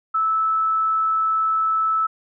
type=tone; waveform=sine; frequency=1309 Hz; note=E6; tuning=13 cents flat; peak=-17 dBFS; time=0.14-2.07 s; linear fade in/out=10 ms; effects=none